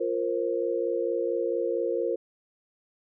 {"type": "chord", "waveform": "sine", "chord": "F suspended fourth", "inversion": "none", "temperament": "equal with one note detuned", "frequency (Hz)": [349.2, 466.2, 530.6], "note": ["F4", "Bb4", "C5"], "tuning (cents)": [0, 0, 24], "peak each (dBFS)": [-30, -28, -30], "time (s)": [0, 2.16], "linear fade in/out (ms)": 10, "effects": []}